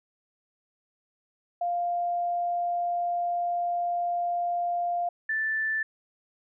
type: tone pair in turn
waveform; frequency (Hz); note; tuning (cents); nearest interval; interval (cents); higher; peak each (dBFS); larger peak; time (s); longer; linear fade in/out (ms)
sine; 699 / 1761.4; F5 / A6; +1 / +1; octave + major third; 1600; second; -25; neither; 1.61-5.09 / 5.29-5.83; first; 5
effects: none